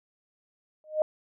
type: tone with exponential growth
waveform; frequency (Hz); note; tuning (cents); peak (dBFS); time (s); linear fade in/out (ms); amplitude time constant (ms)
sine; 617; D#5; -15; -17; 0.84-1.02; 1; 39
effects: none